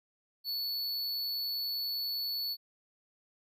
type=tone; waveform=square; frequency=4435 Hz; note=C#8; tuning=in tune; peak=-33 dBFS; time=0.44-2.57 s; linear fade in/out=50 ms; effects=none